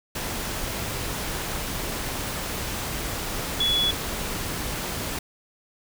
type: tone in noise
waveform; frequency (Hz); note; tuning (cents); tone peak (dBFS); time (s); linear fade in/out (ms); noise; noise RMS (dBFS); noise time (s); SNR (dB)
sine; 3393; G#7; +36; -20; 3.6-3.91; 5; pink; -30; 0.15-5.19; +7
effects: none